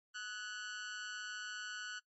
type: tone with amplitude modulation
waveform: sawtooth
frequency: 1480 Hz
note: F#6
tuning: in tune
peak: -35 dBFS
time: 0.14-2 s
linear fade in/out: 20 ms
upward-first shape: sine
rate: 207 Hz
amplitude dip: 70%
effects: noise-tail reverb RT60 0.1 s tail -22 dB re dry + MP3 32 kbps